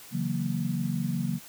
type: chord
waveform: sine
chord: F# dominant seventh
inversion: second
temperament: equal with one note detuned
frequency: 139.39 / 164.81 / 185 / 233.1 Hz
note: C#3 / E3 / F#3 / A#3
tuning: +10 / 0 / 0 / 0 cents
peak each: -32 dBFS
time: 0.11-1.4 s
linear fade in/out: 50 ms
effects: white hiss -48 dBFS RMS until 1.48 s